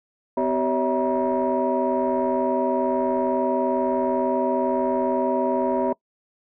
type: tone cluster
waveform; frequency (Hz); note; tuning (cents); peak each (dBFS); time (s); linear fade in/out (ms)
sine; 253.9 / 383.6 / 564 / 644 / 953; B3 / G4 / C#5 / E5 / A#5; +48 / -37 / +30 / -41 / +38; -25; 0.37-5.93; 5
effects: noise-tail reverb RT60 0.1 s tail -23 dB re dry + tanh soft clip ceiling -12 dBFS